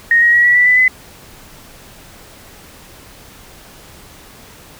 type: tone with pitch steps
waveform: sine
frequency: 1864.7 / 1889.6 / 1914.9 / 1940.5 / 1966.5 / 1992.8 / 2019 Hz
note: A#6 / A#6 / A#6 / B6 / B6 / B6 / B6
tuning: 0 / +23 / +46 / -31 / -8 / +15 / +38 cents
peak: -7 dBFS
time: 0.11-0.88 s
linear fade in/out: 2 ms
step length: 110 ms
effects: pink hiss -40 dBFS RMS until 4.79 s